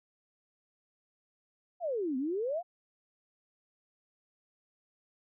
sine exponential two-way sweep, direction down then up, 740 to 249.3 to 740 Hz, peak -30 dBFS, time 1.8-2.63 s, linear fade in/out 50 ms, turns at 2.17 s, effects none

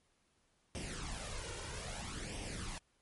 pink noise with flanger, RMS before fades -43 dBFS, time 0.75-2.78 s, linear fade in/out 0 ms, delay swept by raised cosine 0.35 to 2.15 ms, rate 0.61 Hz, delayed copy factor +0.65, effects pink hiss -75 dBFS RMS until 3.01 s + MP3 48 kbps

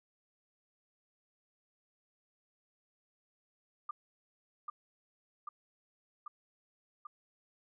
sine tone with echo, 1198 Hz, D6, 34 cents sharp, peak -35 dBFS, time 3.89-3.91 s, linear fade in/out 5 ms, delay 790 ms, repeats 4, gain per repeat -2 dB, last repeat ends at 7.07 s, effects none

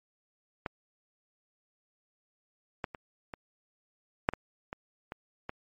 clicks, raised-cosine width 0.5 ms, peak -18 / -17 / -25 / -24 / -7 / -20 / -22 / -23 / -21 dBFS, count 9, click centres 0.662 / 2.842 / 2.948 / 3.338 / 4.289 / 4.336 / 4.729 / 5.121 / 5.494 s, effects MP3 48 kbps

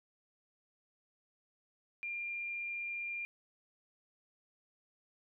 sine tone, 2395 Hz, D7, 33 cents sharp, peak -37 dBFS, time 2.03-3.25 s, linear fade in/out 0 ms, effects none

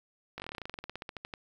slowing click train, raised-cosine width 0.3 ms, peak -23 dBFS, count 22, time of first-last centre 0.38-1.338 s, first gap 19 ms, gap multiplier 1.08, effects 9-bit

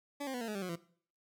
20% pulse tone with pitch steps, 286.2 / 265.5 / 246.3 / 228.5 / 211.9 / 196.61 / 182.39 / 169.2 Hz, D4 / C4 / B3 / A#3 / G#3 / G3 / F#3 / E3, -45 / +25 / -5 / -34 / +35 / +5 / -25 / +45 cents, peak -32 dBFS, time 0.2-0.76 s, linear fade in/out 10 ms, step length 70 ms, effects noise-tail reverb RT60 0.5 s tail -18 dB re dry

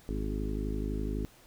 harmonic tone with a mistuned harmonic, 51.91 Hz, G#1, in tune, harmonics 1 / 2 / 3 / 4 / 5 / 6 / 7 / 8, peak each -33 / -41 / -42 / -41 / -39 / -42 / -43 / -43 dBFS, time 0.09-1.25 s, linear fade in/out 0 ms, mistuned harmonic 8, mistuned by +27 cents, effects pink hiss -58 dBFS RMS until 1.46 s

